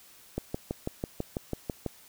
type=click train; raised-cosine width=2 ms; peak=-17 dBFS; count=10; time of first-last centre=0.38-1.863 s; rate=6.07 Hz; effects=white hiss -55 dBFS RMS until 2.08 s